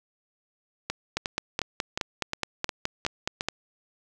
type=two click trains; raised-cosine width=0.2 ms; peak=-9 / -11 dBFS; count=12 / 8; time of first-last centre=1.17-3.486 / 0.9-3.409 s; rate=4.75 / 2.79 Hz; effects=none